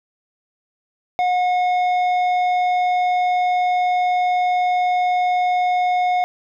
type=tone with tanh clipping; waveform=sine; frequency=724 Hz; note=F#5; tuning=38 cents flat; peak=-17 dBFS; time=1.19-6.24 s; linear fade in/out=0 ms; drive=9 dB; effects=none